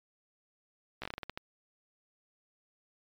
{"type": "slowing click train", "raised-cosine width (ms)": 0.3, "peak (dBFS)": -22, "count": 10, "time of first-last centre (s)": [1.02, 1.375], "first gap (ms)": 15, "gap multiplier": 1.23, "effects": ["MP3 96 kbps"]}